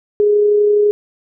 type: tone with amplitude modulation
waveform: sine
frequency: 415.3 Hz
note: G#4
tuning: in tune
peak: -8 dBFS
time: 0.2-0.91 s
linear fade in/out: 0 ms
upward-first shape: sine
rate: 32 Hz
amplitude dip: 25%
effects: none